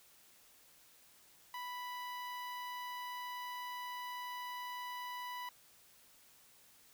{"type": "tone with notch filter", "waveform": "sawtooth", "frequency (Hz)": 987.8, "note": "B5", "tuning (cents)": 0, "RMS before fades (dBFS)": -44, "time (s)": [1.54, 5.49], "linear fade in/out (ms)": 2, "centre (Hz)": 7700, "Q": 0.73, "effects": ["white hiss -64 dBFS RMS until 6.93 s"]}